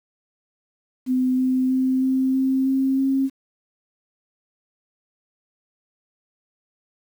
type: tone with pitch steps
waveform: sine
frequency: 255.5 / 257.7 / 260 / 262.2 / 264.5 / 266.8 / 269.1 Hz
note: C4 / C4 / C4 / C4 / C4 / C4 / C4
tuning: -41 / -26 / -11 / +4 / +19 / +34 / +49 cents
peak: -17 dBFS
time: 1.06-3.3 s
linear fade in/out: 50 ms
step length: 320 ms
effects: 8-bit